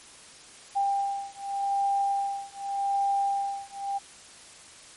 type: beating tone pair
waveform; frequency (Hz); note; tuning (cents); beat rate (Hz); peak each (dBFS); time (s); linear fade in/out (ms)
sine; 795 / 795.85; G5 / G5; +24 / +26; 0.85; -28; 0.75-3.99; 20
effects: white hiss -49 dBFS RMS until 4.96 s + MP3 48 kbps